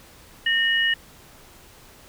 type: tone pair together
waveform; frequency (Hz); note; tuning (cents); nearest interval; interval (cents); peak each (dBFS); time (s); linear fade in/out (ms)
sine; 1832 / 2910; A#6 / F#7; -31 / -29; minor sixth; 802; -20 / -22; 0.46-0.94; 5
effects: pink hiss -49 dBFS RMS until 2.08 s